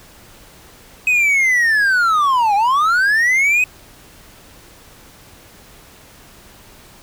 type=linear two-way sweep; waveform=triangle; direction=down then up; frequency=2544 to 784 to 2544 Hz; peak=-10 dBFS; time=1.07-3.64 s; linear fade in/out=2 ms; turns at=2.55 s; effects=pink hiss -44 dBFS RMS until 7.02 s